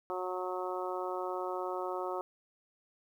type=harmonic tone; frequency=183.1 Hz; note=F#3; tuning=18 cents flat; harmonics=2 / 3 / 4 / 5 / 6 / 7; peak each=-38 / -40 / -41 / -42 / -43 / -43 dBFS; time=0.1-2.21 s; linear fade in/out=0 ms; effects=11-bit